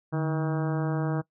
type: harmonic tone with a mistuned harmonic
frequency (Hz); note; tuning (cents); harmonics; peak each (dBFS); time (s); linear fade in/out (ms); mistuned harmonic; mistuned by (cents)
159.3; D#3; +41; 1 / 2 / 3 / 4 / 5 / 6 / 7 / 8 / 9 / 10; -26 / -32 / -36 / -38 / -40 / -42 / -43 / -44 / -45 / -46; 0.12-1.22; 20; 1; -96
effects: noise-tail reverb RT60 0.1 s tail -21 dB re dry